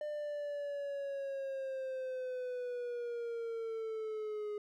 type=linear sweep; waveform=triangle; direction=down; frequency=600 to 415.3 Hz; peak=-35 dBFS; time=0.01-4.58 s; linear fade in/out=2 ms; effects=none